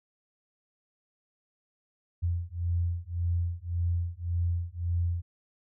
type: beating tone pair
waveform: sine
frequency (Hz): 85.5 / 87.3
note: F2 / F2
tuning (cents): -36 / 0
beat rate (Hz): 1.8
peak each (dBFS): -30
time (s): 2.22-5.22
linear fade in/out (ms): 20
effects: none